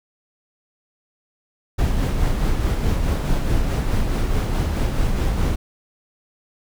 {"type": "noise with tremolo", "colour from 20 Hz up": "brown", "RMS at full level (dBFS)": -18, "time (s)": [1.78, 5.56], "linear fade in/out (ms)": 10, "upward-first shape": "sine", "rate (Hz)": 4.7, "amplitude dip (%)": 35, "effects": []}